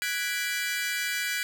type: chord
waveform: sawtooth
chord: G# half-diminished seventh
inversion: third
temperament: equal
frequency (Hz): 1480 / 1661.2 / 1975.5 / 2349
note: F#6 / G#6 / B6 / D7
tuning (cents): 0 / 0 / 0 / 0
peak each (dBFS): -30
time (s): 0.02-1.43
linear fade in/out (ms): 0
effects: 9-bit